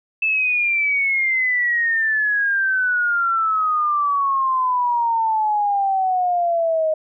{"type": "exponential sweep", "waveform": "sine", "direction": "down", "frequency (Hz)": [2637, 622.3], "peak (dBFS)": -16, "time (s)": [0.22, 6.94], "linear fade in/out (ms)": 5, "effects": []}